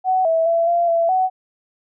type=tone with pitch steps; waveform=sine; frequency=748 / 653 / 670 / 688 / 671 / 748 Hz; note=F#5 / E5 / E5 / F5 / E5 / F#5; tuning=+19 / -17 / +28 / -26 / +31 / +19 cents; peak=-14 dBFS; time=0.04-1.3 s; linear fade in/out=50 ms; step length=210 ms; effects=none